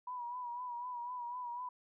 sine tone with vibrato, 976 Hz, B5, 21 cents flat, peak -39 dBFS, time 0.07-1.69 s, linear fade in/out 5 ms, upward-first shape sine, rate 4 Hz, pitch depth 50 cents each way, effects none

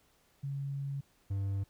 sine / triangle tone pair in turn, 139.1 / 98.36 Hz, C#3 / G2, +6 / +6 cents, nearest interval tritone, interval 600 cents, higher first, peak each -34 / -29 dBFS, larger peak second, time 0.43-1.01 / 1.3-1.64 s, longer first, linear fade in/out 10 ms, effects pink hiss -69 dBFS RMS until 1.69 s

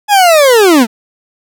40% pulse linear sweep, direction down, 850 to 210 Hz, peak -3 dBFS, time 0.08-0.87 s, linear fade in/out 50 ms, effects none

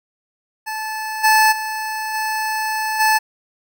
25% pulse tone with level steps, 870 Hz, A5, 20 cents flat, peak -20 / -7 / -19 / -16 / -9 dBFS, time 0.66-3.19 s, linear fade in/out 20 ms, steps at 1.23 / 1.51 / 2.13 / 2.99 s, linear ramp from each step 20 ms, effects none

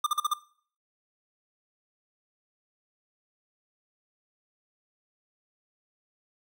square tone bursts, 1200 Hz, D6, 37 cents sharp, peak -23 dBFS, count 5, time 0.04-0.337 s, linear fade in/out 5 ms, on 25 ms, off 43 ms, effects noise-tail reverb RT60 0.5 s tail -19 dB re dry

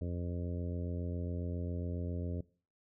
harmonic tone, 87.31 Hz, F2, in tune, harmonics 1 / 2 / 3 / 4 / 5 / 6 / 7, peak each -36 / -42 / -44 / -49 / -48 / -51 / -52 dBFS, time 0.01-2.41 s, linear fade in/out 5 ms, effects noise-tail reverb RT60 0.4 s tail -21 dB re dry

